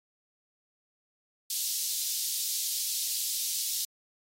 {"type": "high-pass noise", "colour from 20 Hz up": "pink", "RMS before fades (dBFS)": -32, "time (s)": [1.5, 3.85], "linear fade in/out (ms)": 2, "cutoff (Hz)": 4100, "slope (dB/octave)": 24, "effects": ["AAC 48 kbps"]}